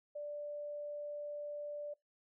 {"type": "tone", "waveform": "sine", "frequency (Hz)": 587.3, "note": "D5", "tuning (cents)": 0, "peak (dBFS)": -40, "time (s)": [0.15, 1.94], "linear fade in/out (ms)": 10, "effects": ["noise-tail reverb RT60 0.2 s tail -25 dB re dry"]}